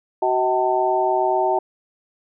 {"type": "tone cluster", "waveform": "sine", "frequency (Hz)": [375.1, 637, 764, 893], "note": ["F#4", "D#5", "G5", "A5"], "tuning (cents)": [24, 41, -45, 25], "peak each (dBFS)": -22, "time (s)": [0.22, 1.59], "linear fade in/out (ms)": 5, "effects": []}